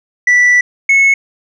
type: tone pair in turn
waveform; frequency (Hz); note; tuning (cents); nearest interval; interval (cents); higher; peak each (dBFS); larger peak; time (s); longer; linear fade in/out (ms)
sine; 1966 / 2194; B6 / C#7; -8 / -18; major second; 190; second; -3; neither; 0.27-0.61 / 0.89-1.14; first; 5
effects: tanh soft clip ceiling -5 dBFS